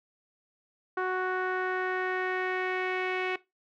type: tone with low-pass filter sweep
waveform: sawtooth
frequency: 370 Hz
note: F#4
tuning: in tune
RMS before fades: -30 dBFS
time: 0.97-3.36 s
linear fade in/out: 5 ms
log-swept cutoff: 1400 to 2400 Hz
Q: 3.2
effects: noise-tail reverb RT60 0.2 s tail -19 dB re dry